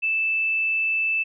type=tone; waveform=sine; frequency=2637 Hz; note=E7; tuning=in tune; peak=-20 dBFS; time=0.02-1.24 s; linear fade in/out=20 ms; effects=none